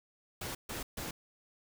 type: noise bursts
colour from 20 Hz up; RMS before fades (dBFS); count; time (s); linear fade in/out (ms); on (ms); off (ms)
pink; -40; 3; 0.41-1.11; 5; 140; 140
effects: none